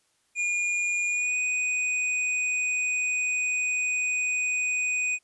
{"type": "tone with pitch glide", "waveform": "square", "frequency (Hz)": [2430, 2488], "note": ["D#7", "D#7"], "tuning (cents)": [-42, -1], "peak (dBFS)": -25, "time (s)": [0.35, 5.19], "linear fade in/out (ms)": 50, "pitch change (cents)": 41, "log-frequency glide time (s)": [1.07, 1.38], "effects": ["white hiss -69 dBFS RMS until 5.23 s", "resampled to 24000 Hz"]}